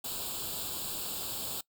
white noise with comb filter, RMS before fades -37 dBFS, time 0.04-1.61 s, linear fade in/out 5 ms, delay 0.25 ms, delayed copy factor +0.85, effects noise-tail reverb RT60 0.1 s tail -22 dB re dry

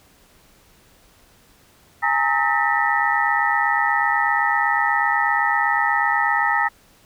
sine tone cluster, 825 / 913 / 1282 / 1805 / 1942 Hz, G#5 / A#5 / E6 / A6 / B6, -12 / -36 / -49 / +44 / -30 cents, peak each -23 dBFS, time 2.02-6.69 s, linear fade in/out 20 ms, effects pink hiss -54 dBFS RMS until 7.05 s

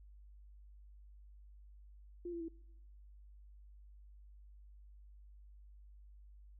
sine tone with pitch steps, 349.2 / 339.1 / 329.2 Hz, F4 / E4 / E4, 0 / +49 / -2 cents, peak -40 dBFS, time 2.25-2.484 s, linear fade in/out 5 ms, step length 78 ms, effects noise-tail reverb RT60 0.9 s tail -23 dB re dry + added 50 Hz sine -55 dBFS peak until 6.59 s

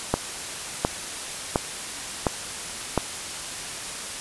click train, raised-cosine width 1 ms, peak -5 dBFS, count 5, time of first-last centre 0.14-2.977 s, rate 1.41 Hz, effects white hiss -33 dBFS RMS until 4.2 s + resampled to 24000 Hz

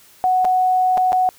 sine tone with dropouts, 740 Hz, F#5, in tune, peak -13 dBFS, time 0.24-1.29 s, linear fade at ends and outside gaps 0 ms, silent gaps 0.446-0.451 / 0.973-0.978 / 1.121-1.129 s, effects white hiss -49 dBFS RMS until 1.38 s

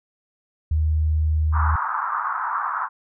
sine tone, 77.78 Hz, D#2, in tune, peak -17 dBFS, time 0.71-1.76 s, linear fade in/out 5 ms
pink band-pass noise, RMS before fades -25 dBFS, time 1.52-2.89 s, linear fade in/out 50 ms, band 940 to 1400 Hz, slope 48 dB/octave
effects none

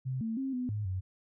sine tone with pitch steps, 130.1 / 224.4 / 267.5 / 250.2 / 105.1 / 93.5 Hz, C3 / A3 / C4 / B3 / G#2 / F#2, -9 / +34 / +38 / +23 / +21 / +19 cents, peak -31 dBFS, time 0.05-1.01 s, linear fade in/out 20 ms, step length 160 ms, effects none

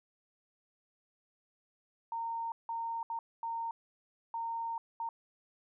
sine tone bursts at uneven times, 919 Hz, A#5, 25 cents flat, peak -34 dBFS, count 6, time 2.12-2.52 / 2.69-3.03 / 3.1-3.19 / 3.43-3.71 / 4.34-4.78 / 5-5.09 s, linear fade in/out 2 ms, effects none

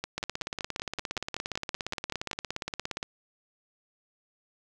two click trains, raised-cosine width 0.2 ms, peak -15 / -15 dBFS, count 50 / 13, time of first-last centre 0.18-3.029 / 0.04-2.313 s, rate 17.2 / 5.28 Hz, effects none

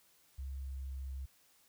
sine tone with pitch glide, 67.1 to 66.71 Hz, C2 to C2, +44 to +34 cents, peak -39 dBFS, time 0.38-1.26 s, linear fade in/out 10 ms, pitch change -10 cents, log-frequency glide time 0.61-0.77 s, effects white hiss -68 dBFS RMS until 1.68 s

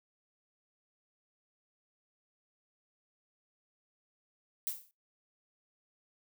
violet noise with exponential decay, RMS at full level -32 dBFS, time 4.67-4.91 s, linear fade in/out 0 ms, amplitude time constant 51 ms, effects noise-tail reverb RT60 0.2 s tail -20 dB re dry

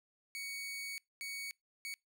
sawtooth tone bursts at uneven times, 2236 Hz, C#7, 14 cents sharp, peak -37 dBFS, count 3, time 0.35-0.98 / 1.21-1.51 / 1.85-1.94 s, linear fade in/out 0 ms, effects noise-tail reverb RT60 0.2 s tail -26 dB re dry

